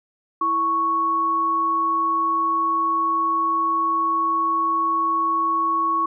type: tone pair together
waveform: sine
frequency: 329.6 / 1108.7 Hz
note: E4 / C#6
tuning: 0 / 0 cents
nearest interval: octave + major sixth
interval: 2100 cents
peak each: -30 / -18 dBFS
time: 0.41-6.06 s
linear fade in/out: 5 ms
effects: none